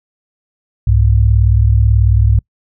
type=tone pair together; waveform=sine; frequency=65.15 / 103.5 Hz; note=C2 / G#2; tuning=-7 / -5 cents; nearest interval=minor sixth; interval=802 cents; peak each=-10 dBFS; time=0.87-2.39 s; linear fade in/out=5 ms; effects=noise-tail reverb RT60 0.1 s tail -26 dB re dry